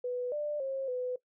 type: tone with pitch steps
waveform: sine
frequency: 494.7 / 593 / 537 / 501 Hz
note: B4 / D5 / C5 / B4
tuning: +3 / +17 / +45 / +25 cents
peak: -31 dBFS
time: 0.04-1.16 s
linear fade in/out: 5 ms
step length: 280 ms
effects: noise-tail reverb RT60 0.1 s tail -19 dB re dry